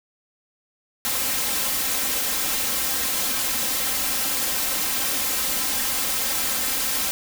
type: noise with comb filter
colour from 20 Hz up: white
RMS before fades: -24 dBFS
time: 1.05-7.11 s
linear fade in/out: 0 ms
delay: 3.8 ms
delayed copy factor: +0.7
effects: none